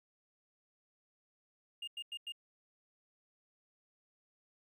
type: tone bursts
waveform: triangle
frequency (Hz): 2828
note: F7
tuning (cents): +21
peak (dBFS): -38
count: 4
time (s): 1.82-2.322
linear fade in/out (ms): 5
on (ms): 55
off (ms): 94
effects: none